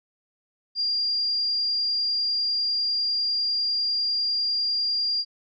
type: tone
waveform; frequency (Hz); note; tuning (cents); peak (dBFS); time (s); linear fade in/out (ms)
sine; 4790; D8; +33; -22; 0.75-5.25; 50
effects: none